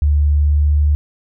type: tone with pitch glide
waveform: sine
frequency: 73.4 to 73.87 Hz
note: D2 to D2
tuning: 0 to +11 cents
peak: -10 dBFS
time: 0.02-0.95 s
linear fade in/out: 0 ms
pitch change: +11 cents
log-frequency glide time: 0.35-0.7 s
effects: none